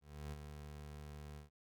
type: tone with ADSR envelope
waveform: 25% pulse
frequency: 74 Hz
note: D2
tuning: 14 cents sharp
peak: -39 dBFS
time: 0.01-1.5 s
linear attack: 310 ms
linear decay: 30 ms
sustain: -6 dB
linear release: 130 ms
effects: none